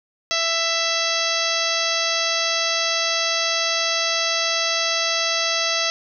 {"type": "harmonic tone with a mistuned harmonic", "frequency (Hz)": 663, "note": "E5", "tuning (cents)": 10, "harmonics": [1, 2, 3, 4, 5, 6, 7, 8, 9], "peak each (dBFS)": [-28, -28, -28, -28, -28, -28, -28, -28, -28], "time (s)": [0.31, 5.9], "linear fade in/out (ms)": 0, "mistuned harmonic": 9, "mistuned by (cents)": 51, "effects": []}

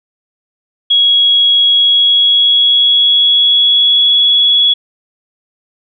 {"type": "tone with pitch glide", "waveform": "sine", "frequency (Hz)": [3322, 3370], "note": ["G#7", "G#7"], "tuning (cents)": [0, 25], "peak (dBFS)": -6, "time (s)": [0.9, 4.74], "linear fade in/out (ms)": 10, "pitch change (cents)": 25, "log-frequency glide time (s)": [1.67, 4.14], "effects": []}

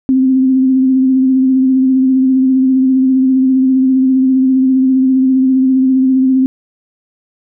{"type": "tone with vibrato", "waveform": "sine", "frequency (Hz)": 261.6, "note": "C4", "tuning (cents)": 0, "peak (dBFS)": -7, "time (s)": [0.09, 6.46], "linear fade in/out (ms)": 0, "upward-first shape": "sine", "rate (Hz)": 15, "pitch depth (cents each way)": 25, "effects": []}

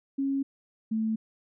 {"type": "tone pair in turn", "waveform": "sine", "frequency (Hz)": [273.9, 220.5], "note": ["C#4", "A3"], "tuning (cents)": [-21, 4], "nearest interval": "major third", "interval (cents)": 375, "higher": "first", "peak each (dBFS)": -25, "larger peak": "neither", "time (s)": [[0.18, 0.43], [0.91, 1.16]], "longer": "neither", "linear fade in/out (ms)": 10, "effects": []}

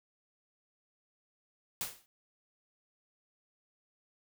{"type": "noise with exponential decay", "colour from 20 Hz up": "white", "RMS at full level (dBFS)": -33, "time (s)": [1.81, 2.06], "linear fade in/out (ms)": 0, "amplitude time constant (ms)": 53, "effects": []}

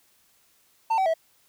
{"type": "tone with pitch steps", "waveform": "triangle", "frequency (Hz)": [898, 763.9, 649.8], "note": ["A5", "G5", "E5"], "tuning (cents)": [35, -45, -25], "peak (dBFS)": -18, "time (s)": [0.9, 1.14], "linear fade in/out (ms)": 10, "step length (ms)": 80, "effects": ["white hiss -63 dBFS RMS until 1.48 s"]}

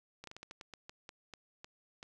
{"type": "slowing click train", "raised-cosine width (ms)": 0.2, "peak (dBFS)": -30, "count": 13, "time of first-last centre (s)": [0.24, 2.029], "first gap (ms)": 33, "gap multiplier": 1.25, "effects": []}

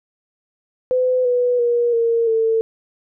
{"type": "tone with pitch steps", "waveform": "sine", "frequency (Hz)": [507, 491.7, 476.9, 462.5, 448.6], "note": ["B4", "B4", "A#4", "A#4", "A4"], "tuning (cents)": [45, -8, 39, -14, 34], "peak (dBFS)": -14, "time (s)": [0.91, 2.61], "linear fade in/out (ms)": 0, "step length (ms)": 340, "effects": []}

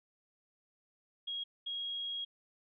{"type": "tone bursts at uneven times", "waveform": "sine", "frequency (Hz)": 3287, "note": "G#7", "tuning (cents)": -19, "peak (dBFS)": -36, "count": 2, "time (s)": [[1.27, 1.44], [1.66, 2.25]], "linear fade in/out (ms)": 10, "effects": []}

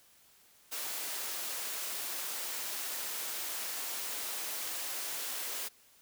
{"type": "high-pass noise", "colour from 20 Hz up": "white", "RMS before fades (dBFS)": -38, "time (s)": [0.71, 5.69], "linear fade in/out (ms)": 20, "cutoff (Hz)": 360, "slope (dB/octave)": 12, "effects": ["white hiss -63 dBFS RMS until 6.01 s"]}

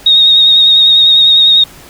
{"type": "tone with vibrato", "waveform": "sine", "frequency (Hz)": 3729, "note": "A#7", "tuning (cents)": 0, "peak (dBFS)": -3, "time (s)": [0.06, 1.64], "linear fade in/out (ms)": 5, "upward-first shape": "sine", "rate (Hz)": 10, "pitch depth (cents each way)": 26, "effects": ["pink hiss -36 dBFS RMS until 1.89 s"]}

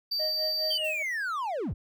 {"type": "tone", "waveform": "triangle", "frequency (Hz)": 4639, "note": "D8", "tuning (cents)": -22, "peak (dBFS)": -26, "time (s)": [0.11, 0.78], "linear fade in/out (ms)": 10}
{"type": "tone with tremolo", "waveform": "triangle", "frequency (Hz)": 622.3, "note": "D#5", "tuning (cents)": 0, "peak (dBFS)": -28, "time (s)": [0.19, 1.03], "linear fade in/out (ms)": 10, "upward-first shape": "sine", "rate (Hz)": 4.8, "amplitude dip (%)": 85}
{"type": "linear sweep", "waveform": "triangle", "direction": "down", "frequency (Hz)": [3212, 36.71], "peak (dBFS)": -27, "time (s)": [0.7, 1.74], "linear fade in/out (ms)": 10}
{"type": "noise with exponential decay", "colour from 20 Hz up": "violet", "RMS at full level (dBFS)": -44, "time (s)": [0.84, 1.58], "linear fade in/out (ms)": 5, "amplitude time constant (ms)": 160}
{"effects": []}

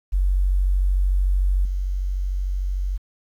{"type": "tone with level steps", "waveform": "sine", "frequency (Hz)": 46.69, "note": "F#1", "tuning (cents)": 16, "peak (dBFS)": [-16, -21], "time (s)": [0.12, 2.98], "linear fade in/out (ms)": 20, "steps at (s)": 1.65, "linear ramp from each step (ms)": 2, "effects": ["9-bit"]}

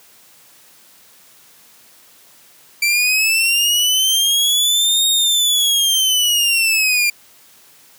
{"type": "linear two-way sweep", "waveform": "sawtooth", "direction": "up then down", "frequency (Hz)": [2331, 3729, 2376], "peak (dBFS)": -10, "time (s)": [2.82, 7.1], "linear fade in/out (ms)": 5, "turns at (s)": 5.08, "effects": ["white hiss -48 dBFS RMS until 7.98 s", "high-pass 100 Hz 12 dB/octave"]}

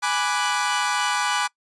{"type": "chord", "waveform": "sawtooth", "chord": "G# half-diminished seventh", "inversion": "none", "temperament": "equal", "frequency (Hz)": [830.6, 987.8, 1174.7, 1480], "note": ["G#5", "B5", "D6", "F#6"], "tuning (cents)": [0, 0, 0, 0], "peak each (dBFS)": -23, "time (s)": [0.02, 1.48], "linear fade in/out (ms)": 20, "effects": ["noise-tail reverb RT60 0.1 s tail -23 dB re dry", "resampled to 22050 Hz"]}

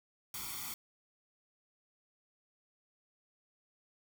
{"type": "noise with comb filter", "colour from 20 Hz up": "white", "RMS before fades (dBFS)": -42, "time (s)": [0.34, 0.74], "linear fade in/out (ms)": 2, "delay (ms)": 0.89, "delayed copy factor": 0.9, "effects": []}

